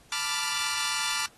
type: chord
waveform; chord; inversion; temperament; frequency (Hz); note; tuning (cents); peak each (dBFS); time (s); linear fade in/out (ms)
10% pulse; B half-diminished seventh; third; equal; 880 / 987.8 / 1174.7 / 1396.9; A5 / B5 / D6 / F6; 0 / 0 / 0 / 0; -27 / -26 / -24 / -24; 0.12-1.26; 2
effects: pink hiss -58 dBFS RMS until 1.37 s + AAC 32 kbps